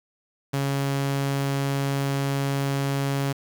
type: tone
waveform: sawtooth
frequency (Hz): 138.59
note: C#3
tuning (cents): 0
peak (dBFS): -19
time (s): 0.53-3.33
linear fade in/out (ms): 10
effects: 8-bit